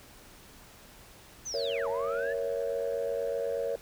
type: linear two-way sweep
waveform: sine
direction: down then up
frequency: 6400 to 828 to 1782 Hz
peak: -34 dBFS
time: 1.45-2.34 s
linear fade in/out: 20 ms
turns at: 1.88 s
type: chord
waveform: sine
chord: A# diminished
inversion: none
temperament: equal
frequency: 466.2 / 554.4 / 659.3 Hz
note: A#4 / C#5 / E5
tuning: 0 / 0 / 0 cents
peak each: -31 / -31 / -37 dBFS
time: 1.54-3.76 s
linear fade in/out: 2 ms
effects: tanh soft clip ceiling -23 dBFS + pink hiss -53 dBFS RMS until 3.81 s